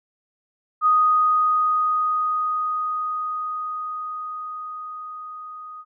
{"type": "tone with level ramp", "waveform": "sine", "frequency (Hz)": 1244.5, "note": "D#6", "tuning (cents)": 0, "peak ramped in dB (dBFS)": [-13, -35], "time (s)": [0.81, 5.85], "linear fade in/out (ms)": 50, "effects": []}